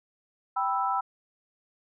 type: chord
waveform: sine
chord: E minor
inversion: first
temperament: equal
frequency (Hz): 784 / 987.8 / 1318.5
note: G5 / B5 / E6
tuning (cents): 0 / 0 / 0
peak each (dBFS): -29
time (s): 0.56-1.01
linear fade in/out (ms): 10
effects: none